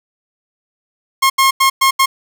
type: tone bursts at uneven times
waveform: sawtooth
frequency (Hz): 1074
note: C6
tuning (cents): +45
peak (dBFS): -5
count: 5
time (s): 1.22-1.3 / 1.38-1.51 / 1.6-1.7 / 1.81-1.91 / 1.99-2.06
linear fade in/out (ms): 10
effects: 7-bit